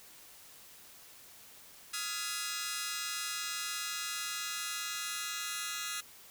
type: chord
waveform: 10% pulse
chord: F half-diminished seventh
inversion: third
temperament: just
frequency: 1257.2 / 1396.9 / 1676.3 / 2012 Hz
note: Eb6 / F6 / Ab6 / Cb7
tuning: +18 / 0 / +16 / +32 cents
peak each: -33 dBFS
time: 1.93-6.01 s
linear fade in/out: 10 ms
effects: white hiss -55 dBFS RMS until 6.3 s